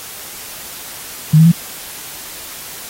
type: tone with pitch steps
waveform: sine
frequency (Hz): 154.4 / 161.33 / 168.57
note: D#3 / E3 / E3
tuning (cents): -13 / -37 / +39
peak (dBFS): -4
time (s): 1.33-1.519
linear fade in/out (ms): 10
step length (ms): 63
effects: white hiss -31 dBFS RMS until 2.89 s + AAC 48 kbps